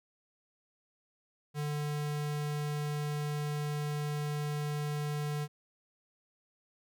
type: tone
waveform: square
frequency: 148.1 Hz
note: D3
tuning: 15 cents sharp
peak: -33 dBFS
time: 1.54-5.48 s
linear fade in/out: 50 ms
effects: none